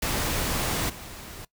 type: noise with level steps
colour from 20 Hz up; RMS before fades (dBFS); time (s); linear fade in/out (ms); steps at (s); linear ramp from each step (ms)
pink; -27 / -41; 0.02-1.45; 5; 0.89; 10
effects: noise-tail reverb RT60 0.1 s tail -20 dB re dry